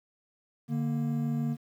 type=tone pair together; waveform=triangle; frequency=146.83 / 233.5 Hz; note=D3 / A#3; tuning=0 / +3 cents; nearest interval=minor sixth; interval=803 cents; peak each=-28 dBFS; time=0.68-1.57 s; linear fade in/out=50 ms; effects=10-bit